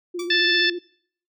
sine tone with vibrato, 349.2 Hz, F4, in tune, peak -26 dBFS, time 0.14-0.79 s, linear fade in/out 10 ms, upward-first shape sine, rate 15 Hz, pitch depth 43 cents each way
10% pulse tone with exponential decay, 1157 Hz, D6, 26 cents flat, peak -22 dBFS, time 0.19-0.38 s, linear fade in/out 5 ms, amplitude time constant 40 ms
harmonic tone, 880 Hz, A5, in tune, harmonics 2 / 3 / 4 / 5 / 6, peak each -20 / -26 / -21 / -28 / -27 dBFS, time 0.3-0.7 s, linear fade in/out 5 ms
effects noise-tail reverb RT60 0.6 s tail -24 dB re dry

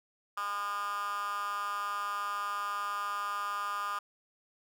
10% pulse tone with high-pass filter, 203.5 Hz, G#3, 35 cents flat, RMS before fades -35 dBFS, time 0.37-3.99 s, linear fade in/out 5 ms, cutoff 1200 Hz, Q 6.3, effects none

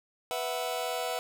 sawtooth chord, B suspended fourth, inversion none, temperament just, 493.9 / 658.5 / 740.8 Hz, B4 / E5 / F#5, 0 / -2 / +2 cents, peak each -31 dBFS, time 0.31-1.19 s, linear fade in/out 0 ms, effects none

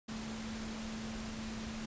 sine tone in noise, 220.7 Hz, A3, 5 cents sharp, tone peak -41 dBFS, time 0.08-1.86 s, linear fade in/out 10 ms, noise pink, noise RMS -45 dBFS, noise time 0.08-1.86 s, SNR +1 dB, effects resampled to 16000 Hz

